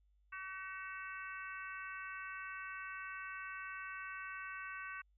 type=harmonic tone with a mistuned harmonic; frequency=380 Hz; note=F#4; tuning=46 cents sharp; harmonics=3 / 4 / 5 / 6 / 7; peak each=-49 / -47 / -52 / -54 / -52 dBFS; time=0.32-5.02 s; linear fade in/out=10 ms; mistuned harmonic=6; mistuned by=-39 cents; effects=added 50 Hz sine -69 dBFS peak until 5.17 s